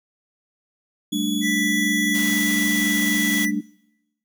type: chord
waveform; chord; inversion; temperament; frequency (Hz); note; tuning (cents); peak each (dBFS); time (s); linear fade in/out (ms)
sine; G suspended second; none; equal; 196 / 220 / 293.7; G3 / A3 / D4; 0 / 0 / 0; -27 / -26 / -24; 1.12-3.61; 10
type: tone with pitch glide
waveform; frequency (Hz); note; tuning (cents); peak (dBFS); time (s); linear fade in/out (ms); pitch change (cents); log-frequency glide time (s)
sawtooth; 3392 to 3355; G#7 to G#7; +36 to +17; -25; 1.12-3.45; 10; -19; 1.5-3.23
type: tone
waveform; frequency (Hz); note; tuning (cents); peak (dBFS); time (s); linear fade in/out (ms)
square; 1975.5; B6; 0; -23; 1.41-3.52; 50
type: noise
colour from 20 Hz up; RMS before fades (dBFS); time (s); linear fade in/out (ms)
white; -31; 2.14-3.46; 10
effects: noise-tail reverb RT60 1.0 s tail -25 dB re dry